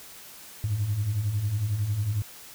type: beating tone pair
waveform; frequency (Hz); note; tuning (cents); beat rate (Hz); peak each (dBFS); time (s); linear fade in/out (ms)
sine; 95.7 / 106.7; G2 / G#2; -41 / +47; 11; -31 / -24; 0.64-2.22; 0
effects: tanh soft clip ceiling -19 dBFS + white hiss -46 dBFS RMS until 2.54 s